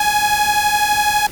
sawtooth beating tone pair, 830.6 / 842.6 Hz, G#5 / G#5, 0 / +25 cents, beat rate 12 Hz, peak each -13 dBFS, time 0-1.27 s, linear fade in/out 5 ms, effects pink hiss -34 dBFS RMS until 1.31 s

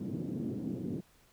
white band-pass noise, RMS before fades -37 dBFS, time 0-1.01 s, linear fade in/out 10 ms, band 130 to 300 Hz, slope 24 dB/octave, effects pink hiss -65 dBFS RMS until 1.32 s

